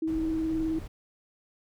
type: tone with vibrato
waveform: sine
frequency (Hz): 320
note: D#4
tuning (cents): +49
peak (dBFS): -26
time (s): 0.02-0.79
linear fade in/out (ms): 5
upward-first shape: square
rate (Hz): 19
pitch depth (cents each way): 16
type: noise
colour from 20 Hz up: brown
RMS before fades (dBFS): -39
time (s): 0.07-0.88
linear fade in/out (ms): 10
effects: none